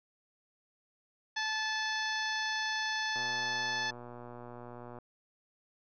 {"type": "harmonic tone", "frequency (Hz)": 870, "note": "A5", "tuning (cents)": -20, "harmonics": [1, 2, 3, 4, 5, 6, 7], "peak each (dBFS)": [-38, -34, -44, -41, -42, -43, -47], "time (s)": [1.36, 3.91], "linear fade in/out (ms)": 10}
{"type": "click train", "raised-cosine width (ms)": 1, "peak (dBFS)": -33, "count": 222, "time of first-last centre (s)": [3.16, 4.986], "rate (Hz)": 121}
{"effects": []}